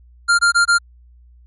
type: tone bursts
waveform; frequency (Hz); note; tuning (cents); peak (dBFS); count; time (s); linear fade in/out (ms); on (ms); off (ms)
square; 1396.9; F6; 0; -11; 4; 0.28-0.786; 20; 110; 22
effects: added 60 Hz sine -44 dBFS peak until 1.46 s + MP3 48 kbps